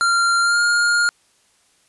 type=tone with pitch glide; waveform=square; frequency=1385 to 1416.6 Hz; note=F6 to F6; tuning=-15 to +24 cents; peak=-15 dBFS; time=0.01-1.09 s; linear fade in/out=0 ms; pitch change=+39 cents; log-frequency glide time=0.41-0.61 s; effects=white hiss -59 dBFS RMS until 1.88 s + resampled to 24000 Hz